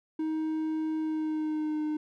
triangle tone with pitch glide, 314.5 to 305 Hz, D#4 to D#4, +19 to -34 cents, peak -26 dBFS, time 0.19-1.97 s, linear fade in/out 5 ms, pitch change -53 cents, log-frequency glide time 0.99-1.83 s, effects none

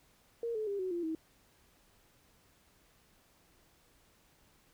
sine tone with pitch steps, 466.2 / 432.5 / 401.2 / 372.2 / 345.2 / 320.3 Hz, A#4 / A4 / G4 / F#4 / F4 / E4, 0 / -30 / +40 / +10 / -20 / -50 cents, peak -33 dBFS, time 0.43-1.15 s, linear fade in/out 2 ms, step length 120 ms, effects pink hiss -67 dBFS RMS until 4.73 s

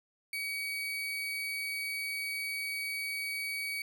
35% pulse tone, 2261 Hz, C#7, 34 cents sharp, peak -32 dBFS, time 0.33-3.82 s, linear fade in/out 2 ms, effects none

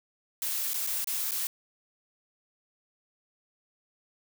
blue noise with dropouts, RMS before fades -31 dBFS, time 0.42-1.47 s, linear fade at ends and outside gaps 1 ms, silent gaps 0.734-0.742 / 0.866-0.872 / 1.044-1.072 / 1.31-1.318 s, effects none

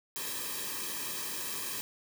white noise with comb filter, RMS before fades -37 dBFS, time 0.16-1.81 s, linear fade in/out 0 ms, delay 1.4 ms, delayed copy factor -0.85, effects none

